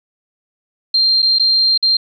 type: tone with dropouts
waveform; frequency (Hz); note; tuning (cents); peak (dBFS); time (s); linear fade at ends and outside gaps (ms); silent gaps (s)
sine; 4178; C8; -3; -10; 0.94-1.97; 5; 1.221-1.226 / 1.386-1.396 / 1.777-1.826
effects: none